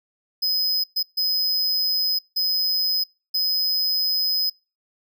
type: tone bursts at uneven times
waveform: square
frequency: 5040 Hz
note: D#8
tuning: 21 cents sharp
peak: -20 dBFS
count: 5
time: 0.42-0.84 / 0.96-1.03 / 1.17-2.19 / 2.36-3.04 / 3.34-4.5 s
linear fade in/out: 10 ms
effects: noise-tail reverb RT60 0.3 s tail -25 dB re dry